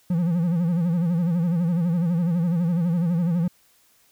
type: tone with vibrato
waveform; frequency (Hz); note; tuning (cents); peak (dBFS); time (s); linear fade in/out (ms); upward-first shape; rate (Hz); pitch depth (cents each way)
triangle; 171.2; F3; -34; -17; 0.1-3.48; 5; sine; 12; 100
effects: white hiss -60 dBFS RMS until 4.11 s